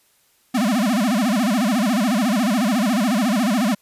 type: tone with vibrato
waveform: square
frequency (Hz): 226.6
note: A#3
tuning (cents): -49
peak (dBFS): -17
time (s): 0.54-3.75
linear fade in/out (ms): 10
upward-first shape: sine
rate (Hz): 14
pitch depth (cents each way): 260
effects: white hiss -60 dBFS RMS until 3.81 s + resampled to 32000 Hz